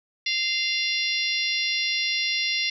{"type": "harmonic tone", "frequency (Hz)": 695, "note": "F5", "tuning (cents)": -9, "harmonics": [3, 4, 5, 6, 7, 8], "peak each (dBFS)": [-28, -29, -30, -31, -31, -32], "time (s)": [0.26, 2.7], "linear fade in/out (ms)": 5, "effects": []}